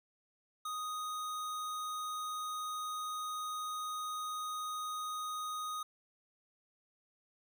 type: tone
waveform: square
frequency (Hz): 1244.5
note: D#6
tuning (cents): 0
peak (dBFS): -38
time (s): 0.65-5.83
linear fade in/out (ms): 5
effects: none